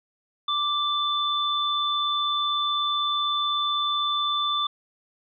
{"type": "tone pair together", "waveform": "sine", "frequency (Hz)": [1174.7, 3524], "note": ["D6", "A7"], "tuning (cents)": [0, 2], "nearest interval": "octave + perfect fifth", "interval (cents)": 1902, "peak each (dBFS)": [-25, -25], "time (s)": [0.48, 4.67], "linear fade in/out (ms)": 5, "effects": []}